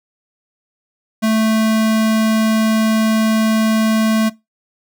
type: tone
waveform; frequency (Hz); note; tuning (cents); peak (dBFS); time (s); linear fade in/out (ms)
square; 220; A3; 0; -13; 1.22-4.3; 20
effects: noise-tail reverb RT60 0.2 s tail -20 dB re dry